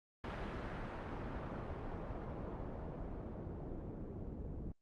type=noise with low-pass filter sweep; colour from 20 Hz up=pink; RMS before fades=-44 dBFS; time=0.24-4.72 s; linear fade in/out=2 ms; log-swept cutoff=2000 to 330 Hz; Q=0.79; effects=Opus 32 kbps